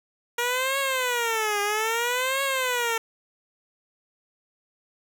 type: tone with vibrato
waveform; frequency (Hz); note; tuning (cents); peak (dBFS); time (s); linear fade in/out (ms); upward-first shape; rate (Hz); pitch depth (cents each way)
10% pulse; 473.4; A#4; +27; -15; 0.38-2.98; 5; triangle; 0.61; 270
effects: none